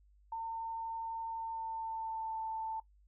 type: tone with pitch glide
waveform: sine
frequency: 906 to 887.9 Hz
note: A#5 to A5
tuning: -50 to +15 cents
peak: -36 dBFS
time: 0.32-2.8 s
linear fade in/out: 5 ms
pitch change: -35 cents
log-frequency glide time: 1.3-2.39 s
effects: noise-tail reverb RT60 0.1 s tail -17 dB re dry + added 50 Hz sine -62 dBFS peak until 3.07 s